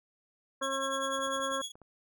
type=harmonic tone; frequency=270 Hz; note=C#4; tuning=45 cents flat; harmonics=1 / 2 / 4 / 5 / 6; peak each=-42 / -35 / -35 / -40 / -40 dBFS; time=0.61-1.62 s; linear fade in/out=10 ms
type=tone with tremolo; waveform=25% pulse; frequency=3349 Hz; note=G#7; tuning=14 cents sharp; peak=-30 dBFS; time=0.62-1.72 s; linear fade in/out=10 ms; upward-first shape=triangle; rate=10 Hz; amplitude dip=90%
type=clicks; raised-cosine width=1 ms; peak=-39 dBFS; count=8; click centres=1.192 / 1.272 / 1.365 / 1.398 / 1.515 / 1.616 / 1.755 / 1.817 s
effects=none